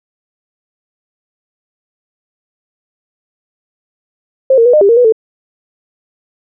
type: tone with pitch steps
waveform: sine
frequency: 529 / 461 / 488.7 / 607 / 399.4 / 464.5 / 491.4 / 443 Hz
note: C5 / A#4 / B4 / D#5 / G4 / A#4 / B4 / A4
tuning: +19 / -19 / -18 / -43 / +32 / -6 / -9 / +12 cents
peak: -4 dBFS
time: 4.5-5.124 s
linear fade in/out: 5 ms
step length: 78 ms
effects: none